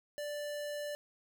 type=tone; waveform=square; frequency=587.3 Hz; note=D5; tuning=in tune; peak=-38 dBFS; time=0.18-0.95 s; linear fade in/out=0 ms; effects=none